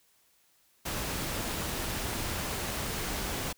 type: noise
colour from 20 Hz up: pink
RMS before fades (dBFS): -34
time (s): 0.85-3.53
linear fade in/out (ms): 10
effects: white hiss -67 dBFS RMS until 3.57 s